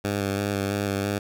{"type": "tone with vibrato", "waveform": "10% pulse", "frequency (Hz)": 100, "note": "G2", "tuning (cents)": 35, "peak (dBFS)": -16, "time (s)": [0.04, 1.19], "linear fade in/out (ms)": 10, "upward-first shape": "square", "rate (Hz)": 3, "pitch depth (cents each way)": 21, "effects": []}